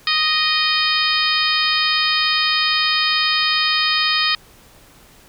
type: harmonic tone with a mistuned harmonic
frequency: 622.3 Hz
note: D#5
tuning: in tune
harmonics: 2 / 3 / 4 / 5 / 6 / 7 / 8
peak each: -23 / -23 / -23 / -23 / -23 / -23 / -23 dBFS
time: 0.07-4.35 s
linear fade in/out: 2 ms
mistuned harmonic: 4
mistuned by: -17 cents
effects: pink hiss -48 dBFS RMS until 5.28 s